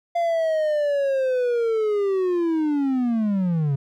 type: linear sweep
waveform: triangle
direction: down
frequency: 692 to 134 Hz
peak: -17 dBFS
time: 0.15-3.76 s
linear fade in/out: 10 ms
effects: none